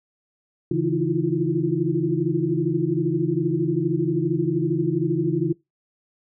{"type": "tone cluster", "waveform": "sine", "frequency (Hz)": [139.7, 164.1, 316.2, 338.7, 351.4], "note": ["C#3", "E3", "D#4", "E4", "F4"], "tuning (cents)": [14, -8, 28, 47, 11], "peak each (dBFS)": -26, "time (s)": [0.71, 5.53], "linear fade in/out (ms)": 5, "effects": ["noise-tail reverb RT60 0.2 s tail -22 dB re dry"]}